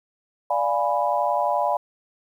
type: chord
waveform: sine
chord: D diminished seventh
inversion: none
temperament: equal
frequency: 587.3 / 698.5 / 830.6 / 987.8 Hz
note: D5 / F5 / Ab5 / Cb6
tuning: 0 / 0 / 0 / 0 cents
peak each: -25 dBFS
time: 0.5-1.77 s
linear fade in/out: 5 ms
effects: 9-bit